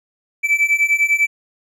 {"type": "beating tone pair", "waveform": "triangle", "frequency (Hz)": [2310, 2320], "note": ["D7", "D7"], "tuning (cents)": [-29, -22], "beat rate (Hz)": 10, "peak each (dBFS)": [-16, -14], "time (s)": [0.43, 1.27], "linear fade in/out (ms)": 20, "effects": []}